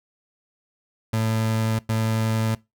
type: tone bursts at uneven times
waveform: 30% pulse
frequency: 111.1 Hz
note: A2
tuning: 17 cents sharp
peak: -18 dBFS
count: 2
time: 1.13-1.79 / 1.89-2.55 s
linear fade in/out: 5 ms
effects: noise-tail reverb RT60 0.2 s tail -20 dB re dry